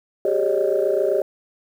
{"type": "tone cluster", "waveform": "sine", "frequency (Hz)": [383.3, 410.9, 552, 613], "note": ["G4", "G#4", "C#5", "D#5"], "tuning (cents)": [-39, -18, -7, -26], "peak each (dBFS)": -22, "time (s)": [0.25, 1.22], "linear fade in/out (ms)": 2, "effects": ["tanh soft clip ceiling -9 dBFS", "8-bit"]}